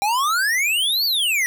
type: exponential two-way sweep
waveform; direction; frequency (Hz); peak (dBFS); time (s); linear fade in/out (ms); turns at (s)
square; up then down; 784 to 4656 to 1903; -18; 0.02-1.46; 0; 1.05
effects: none